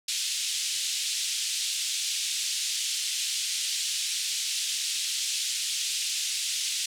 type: band-pass noise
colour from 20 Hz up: pink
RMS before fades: -30 dBFS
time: 0.08-6.86 s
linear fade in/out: 5 ms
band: 3000 to 9100 Hz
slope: 24 dB/octave
effects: none